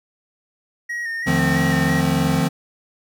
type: tone with vibrato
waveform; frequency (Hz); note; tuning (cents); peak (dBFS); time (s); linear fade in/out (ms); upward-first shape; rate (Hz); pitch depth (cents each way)
triangle; 1864.7; A#6; 0; -22; 0.89-2.01; 10; square; 3; 31
type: chord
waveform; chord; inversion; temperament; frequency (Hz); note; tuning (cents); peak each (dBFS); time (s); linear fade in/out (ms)
square; F dominant seventh; third; equal with one note detuned; 151.57 / 174.61 / 220 / 261.6; Eb3 / F3 / A3 / C4; -45 / 0 / 0 / 0; -22 / -22 / -27 / -23; 1.26-2.49; 20
type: tone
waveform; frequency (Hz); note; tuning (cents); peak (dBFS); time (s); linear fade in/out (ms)
sine; 82.41; E2; 0; -30; 1.27-2.41; 5
effects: none